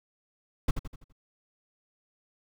brown noise with echo, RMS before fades -23 dBFS, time 0.68-0.71 s, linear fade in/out 5 ms, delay 83 ms, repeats 5, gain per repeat -7 dB, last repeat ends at 1.125 s, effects none

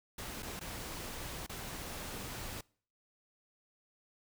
pink noise with dropouts, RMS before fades -43 dBFS, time 0.18-2.61 s, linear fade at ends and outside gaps 5 ms, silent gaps 0.424-0.428 / 0.595-0.61 / 1.465-1.494 s, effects noise-tail reverb RT60 0.5 s tail -25 dB re dry

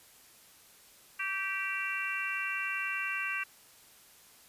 harmonic tone with a mistuned harmonic, 390 Hz, G4, 9 cents flat, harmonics 3 / 4 / 5 / 6 / 7, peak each -41 / -37 / -40 / -38 / -36 dBFS, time 1.19-3.44 s, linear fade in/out 10 ms, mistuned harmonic 3, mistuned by -29 cents, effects white hiss -58 dBFS RMS until 4.48 s + resampled to 32000 Hz

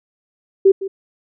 sine tone with echo, 387.9 Hz, G4, 18 cents flat, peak -6 dBFS, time 0.65-0.72 s, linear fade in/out 10 ms, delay 160 ms, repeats 1, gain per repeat -15 dB, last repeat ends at 0.88 s, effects none

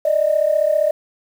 sine tone pair together, 591 / 626.1 Hz, D5 / D#5, +11 / +11 cents, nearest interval minor second, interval 100 cents, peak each -16 dBFS, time 0.05-0.91 s, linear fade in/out 5 ms, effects tanh soft clip ceiling -6 dBFS + 7-bit

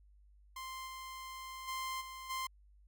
sawtooth tone with level steps, 1046.5 Hz, C6, in tune, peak -39 / -41 / -34 / -42 / -33 dBFS, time 0.56-2.47 s, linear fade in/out 5 ms, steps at 0.86 / 1.67 / 2 / 2.29 s, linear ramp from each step 20 ms, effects added 50 Hz sine -60 dBFS peak until 2.87 s

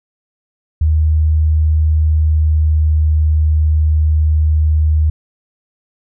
sine tone with pitch glide, 77.78 to 77.24 Hz, D#2 to D#2, 0 to -12 cents, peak -9 dBFS, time 0.81-5.1 s, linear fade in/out 5 ms, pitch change -12 cents, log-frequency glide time 2-2.98 s, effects none

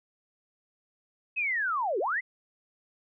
sine linear two-way sweep, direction down then up, 2602 to 345.7 to 2111 Hz, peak -26 dBFS, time 1.36-2.21 s, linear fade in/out 20 ms, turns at 1.99 s, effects none

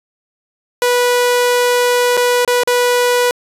sawtooth tone with dropouts, 490 Hz, B4, 14 cents flat, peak -7 dBFS, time 0.82-3.31 s, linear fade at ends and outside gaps 1 ms, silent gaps 2.17-2.174 / 2.449-2.477 / 2.635-2.674 s, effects resampled to 32000 Hz

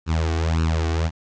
sawtooth tone with flanger, 81 Hz, E2, 30 cents flat, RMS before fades -21 dBFS, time 0.06-1.11 s, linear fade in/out 50 ms, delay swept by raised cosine 0.72 to 2.72 ms, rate 1.8 Hz, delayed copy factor +0.9, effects resampled to 16000 Hz + 9-bit

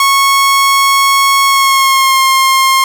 sawtooth tone with pitch glide, 1100 to 1065.6 Hz, C#6 to C6, -14 to +31 cents, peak -3 dBFS, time 0-2.84 s, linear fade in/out 2 ms, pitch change -55 cents, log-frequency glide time 1.46-2.2 s, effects none

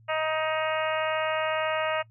harmonic tone, 313.9 Hz, D#4, 15 cents sharp, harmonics 2 / 3 / 4 / 5 / 6 / 7 / 8 / 9, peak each -28 / -33 / -32 / -37 / -36 / -38 / -38 / -38 dBFS, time 0.08-2.03 s, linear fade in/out 20 ms, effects noise-tail reverb RT60 0.1 s tail -22 dB re dry + added 112 Hz sine -53 dBFS peak until 2.1 s

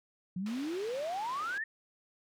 sine exponential sweep, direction up, 174.61 to 1864.7 Hz, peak -33 dBFS, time 0.36-1.64 s, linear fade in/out 5 ms
white band-pass noise, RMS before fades -49 dBFS, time 0.46-1.58 s, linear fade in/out 2 ms, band 160 to 3600 Hz, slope 12 dB/octave
effects none

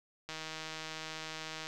click train, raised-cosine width 0.2 ms, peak -24 dBFS, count 219, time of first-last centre 0.29-1.67 s, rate 158 Hz, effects none

